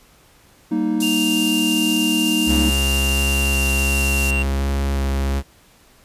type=chord; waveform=triangle; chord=Eb major; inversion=first; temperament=equal with one note detuned; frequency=195.21 / 233.1 / 311.1 Hz; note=G3 / Bb3 / Eb4; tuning=-7 / 0 / 0 cents; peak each=-23 / -20 / -18 dBFS; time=0.71-2.7 s; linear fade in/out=10 ms
type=band-pass noise; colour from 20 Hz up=white; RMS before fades=-29 dBFS; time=1-4.31 s; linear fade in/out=5 ms; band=4300 to 12000 Hz; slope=24 dB/octave
type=tone with pitch glide; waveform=triangle; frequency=2794 to 2754 Hz; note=F7 to F7; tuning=0 to -25 cents; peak=-19 dBFS; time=1.02-4.43 s; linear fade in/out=10 ms; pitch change=-25 cents; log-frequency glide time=2.74-4.17 s
type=tone with vibrato; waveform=45% pulse; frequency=68.5 Hz; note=C#2; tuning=20 cents flat; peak=-18 dBFS; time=2.46-5.43 s; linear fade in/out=50 ms; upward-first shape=square; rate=1.4 Hz; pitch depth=10 cents each way
effects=pink hiss -52 dBFS RMS until 6.04 s + resampled to 32000 Hz